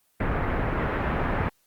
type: low-pass noise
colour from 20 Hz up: pink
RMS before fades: -26 dBFS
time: 0.2-1.49 s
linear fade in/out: 5 ms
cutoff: 2000 Hz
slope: 24 dB/octave
effects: white hiss -67 dBFS RMS until 1.66 s + Opus 24 kbps